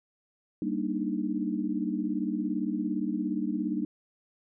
sine chord, Eb major seventh, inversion first, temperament equal, 196 / 233.1 / 293.7 / 311.1 Hz, G3 / Bb3 / D4 / Eb4, 0 / 0 / 0 / 0 cents, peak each -33 dBFS, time 0.62-3.85 s, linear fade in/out 2 ms, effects none

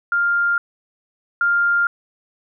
sine tone pair in turn, 1400 / 1400 Hz, F6 / F6, +4 / +4 cents, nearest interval unison, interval 0 cents, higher neither, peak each -15 / -14 dBFS, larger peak second, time 0.12-0.58 / 1.41-1.87 s, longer neither, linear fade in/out 2 ms, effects none

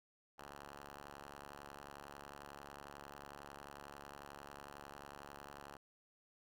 5% pulse ring-modulated tone, 71.1 Hz, C#2, 45 cents sharp, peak -37 dBFS, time 0.38-5.77 s, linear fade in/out 5 ms, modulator 794 Hz, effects none

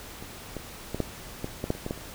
clicks, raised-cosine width 2 ms, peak -26 / -20 / -17 / -12 / -18 / -16 / -11 / -27 / -18 / -16 / -28 dBFS, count 11, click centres 0.225 / 0.567 / 0.946 / 1.003 / 1.444 / 1.641 / 1.704 / 1.751 / 1.864 / 1.909 / 1.976 s, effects pink hiss -43 dBFS RMS until 2.14 s

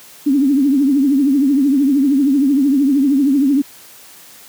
sine tone with vibrato, 276.9 Hz, C#4, 2 cents flat, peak -10 dBFS, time 0.26-3.62 s, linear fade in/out 10 ms, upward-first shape triangle, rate 13 Hz, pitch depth 140 cents each way, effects white hiss -41 dBFS RMS until 4.48 s + high-pass 100 Hz 12 dB/octave

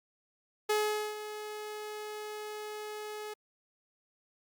sawtooth tone with ADSR envelope, 423.9 Hz, G#4, 35 cents sharp, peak -22 dBFS, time 0.69-3.34 s, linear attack 9 ms, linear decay 450 ms, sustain -13 dB, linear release 9 ms, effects Opus 48 kbps

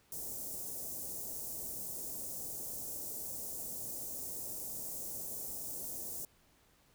white band-stop noise, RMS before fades -42 dBFS, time 0.12-6.25 s, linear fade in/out 2 ms, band 670 to 6600 Hz, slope 24 dB/octave, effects pink hiss -68 dBFS RMS until 6.94 s

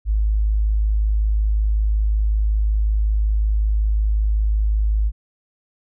sine tone, 52.7 Hz, G#1, 26 cents sharp, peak -15 dBFS, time 0.05-5.12 s, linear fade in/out 50 ms, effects none

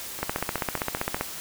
two click trains, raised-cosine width 0.5 ms, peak -22 / -10 dBFS, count 6 / 16, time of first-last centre 0.19-1.167 / 0.23-1.21 s, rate 5.12 / 15.3 Hz, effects white hiss -37 dBFS RMS until 1.4 s

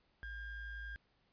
triangle ring-modulated tone, 830.6 Hz, G#5, in tune, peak -38 dBFS, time 0.23-0.96 s, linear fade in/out 0 ms, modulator 775 Hz, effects pink hiss -75 dBFS RMS until 1.32 s + resampled to 11025 Hz

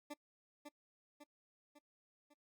20% pulse tone with echo, 293.6 Hz, D4, in tune, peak -39 dBFS, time 0.1-0.14 s, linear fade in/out 10 ms, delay 550 ms, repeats 4, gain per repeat -5 dB, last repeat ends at 2.34 s, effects noise-tail reverb RT60 0.1 s tail -24 dB re dry

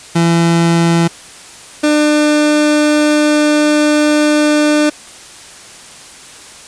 30% pulse tone pair in turn, 168.2 / 299.7 Hz, E3 / D4, +35 / +35 cents, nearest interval minor seventh, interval 1000 cents, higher second, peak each -6 dBFS, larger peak neither, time 0.15-1.08 / 1.83-4.9 s, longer second, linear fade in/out 10 ms, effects white hiss -35 dBFS RMS until 6.67 s + resampled to 22050 Hz

